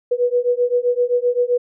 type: beating tone pair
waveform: sine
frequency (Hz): 485 / 492.7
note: B4 / B4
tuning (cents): -31 / -4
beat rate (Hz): 7.7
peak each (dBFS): -18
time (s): 0.11-1.58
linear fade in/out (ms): 10
effects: none